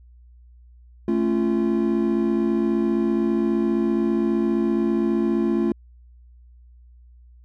triangle chord, A augmented, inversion none, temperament just, 220 / 275 / 343.8 Hz, A3 / C#4 / E#4, 0 / -14 / -27 cents, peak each -20 / -24 / -20 dBFS, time 1.08-5.72 s, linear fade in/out 2 ms, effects added 60 Hz sine -46 dBFS peak until 7.44 s

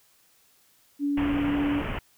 sine tone with pitch glide, 286 to 288 Hz, D4 to D4, -46 to -34 cents, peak -23 dBFS, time 0.99-1.83 s, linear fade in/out 50 ms, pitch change +12 cents, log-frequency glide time 1.24-1.56 s
pink low-pass noise, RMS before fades -32 dBFS, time 1.17-1.99 s, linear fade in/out 5 ms, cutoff 3100 Hz, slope 96 dB/octave
effects white hiss -62 dBFS RMS until 2.17 s

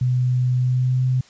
sine tone with pitch glide, 125.8 to 128.3 Hz, B2 to C3, +32 to -34 cents, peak -16 dBFS, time 0.01-1.21 s, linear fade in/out 5 ms, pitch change +34 cents, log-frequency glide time 0.56-1.05 s, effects white hiss -51 dBFS RMS until 1.29 s + resampled to 16000 Hz

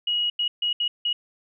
sine tone bursts at uneven times, 2900 Hz, F#7, 35 cents flat, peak -21 dBFS, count 5, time 0.07-0.3 / 0.39-0.48 / 0.62-0.73 / 0.8-0.88 / 1.05-1.13 s, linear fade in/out 5 ms, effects none

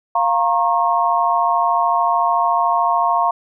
sine chord, Bb minor, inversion second, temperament equal with one note detuned, 698.5 / 932.3 / 1085.9 Hz, F5 / Bb5 / Db6, 0 / 0 / -36 cents, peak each -18 dBFS, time 0.15-3.31 s, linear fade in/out 5 ms, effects none

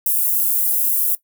pink high-pass noise, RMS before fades -18 dBFS, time 0.06-1.15 s, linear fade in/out 2 ms, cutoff 12000 Hz, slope 24 dB/octave, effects noise-tail reverb RT60 0.1 s tail -17 dB re dry

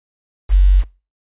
sine tone with quantisation, 47.03 Hz, F#1, 29 cents sharp, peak -6 dBFS, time 0.49-0.84 s, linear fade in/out 50 ms, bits 6, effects noise-tail reverb RT60 0.3 s tail -22 dB re dry + resampled to 8000 Hz

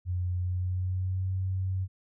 sine tone with pitch glide, 90.1 to 94.09 Hz, F#2 to F#2, -45 to +30 cents, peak -27 dBFS, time 0.05-1.88 s, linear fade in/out 50 ms, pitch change +75 cents, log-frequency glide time 0.42-1.31 s, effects none

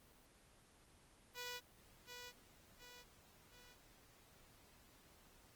5% pulse tone with echo, 490.5 Hz, B4, 12 cents flat, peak -34 dBFS, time 1.34-1.61 s, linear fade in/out 50 ms, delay 720 ms, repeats 3, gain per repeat -6 dB, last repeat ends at 3.77 s, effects pink hiss -67 dBFS RMS until 5.55 s + Opus 24 kbps

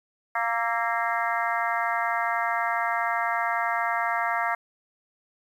harmonic tone with a mistuned harmonic, 232.3 Hz, A#3, 6 cents flat, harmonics 3 / 4 / 5 / 6 / 7 / 8 / 9, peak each -29 / -30 / -31 / -32 / -32 / -33 / -34 dBFS, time 0.35-4.55 s, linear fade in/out 5 ms, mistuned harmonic 6, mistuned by -63 cents, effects 9-bit

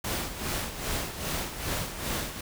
pink noise with tremolo, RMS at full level -30 dBFS, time 0.04-2.41 s, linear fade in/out 5 ms, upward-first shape sine, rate 2.5 Hz, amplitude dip 65%, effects none

